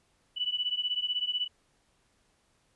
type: beating tone pair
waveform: sine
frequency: 2959 / 2975 Hz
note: F#7 / F#7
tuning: -1 / +9 cents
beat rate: 16 Hz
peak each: -31 / -32 dBFS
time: 0.36-1.48 s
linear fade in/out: 20 ms
effects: pink hiss -70 dBFS RMS until 2.75 s + resampled to 24000 Hz